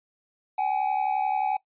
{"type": "tone pair together", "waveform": "triangle", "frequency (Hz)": [765, 836.4], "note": ["G5", "G#5"], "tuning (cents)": [-42, 12], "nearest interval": "major second", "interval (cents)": 154, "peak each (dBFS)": -24, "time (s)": [0.58, 1.57], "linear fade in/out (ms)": 5, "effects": ["noise-tail reverb RT60 0.1 s tail -20 dB re dry", "resampled to 8000 Hz"]}